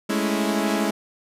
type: chord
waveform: sawtooth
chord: A major seventh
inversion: third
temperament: equal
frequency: 207.7 / 220 / 277.2 / 329.6 Hz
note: G#3 / A3 / C#4 / E4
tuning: 0 / 0 / 0 / 0 cents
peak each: -20 / -25 / -24 / -23 dBFS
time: 0.09-0.91 s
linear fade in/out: 10 ms
effects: resampled to 32000 Hz